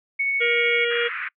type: tone with tremolo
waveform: sine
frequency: 2217 Hz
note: C#7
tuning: in tune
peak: -19 dBFS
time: 0.19-0.85 s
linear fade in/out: 10 ms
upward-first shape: triangle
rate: 13 Hz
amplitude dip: 25%
type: harmonic tone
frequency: 473.8 Hz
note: A#4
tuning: 28 cents sharp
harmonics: 1 / 3 / 4 / 5 / 6 / 7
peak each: -23 / -28 / -29 / -30 / -31 / -31 dBFS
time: 0.4-1.09 s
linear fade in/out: 20 ms
type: band-pass noise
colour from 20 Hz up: white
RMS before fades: -30 dBFS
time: 0.9-1.29 s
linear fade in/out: 10 ms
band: 1300 to 2300 Hz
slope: 48 dB/octave
effects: noise-tail reverb RT60 0.1 s tail -26 dB re dry